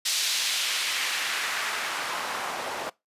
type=noise with band-pass filter sweep; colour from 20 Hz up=white; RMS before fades=-29 dBFS; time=0.05-2.9 s; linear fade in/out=10 ms; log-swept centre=4400 to 660 Hz; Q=1.1; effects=noise-tail reverb RT60 0.2 s tail -22 dB re dry + resampled to 32000 Hz